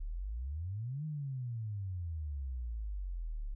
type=exponential two-way sweep; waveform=sine; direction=up then down; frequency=34.17 to 157.3 to 34.17 Hz; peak=-36 dBFS; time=0-3.55 s; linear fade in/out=10 ms; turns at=1.05 s; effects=none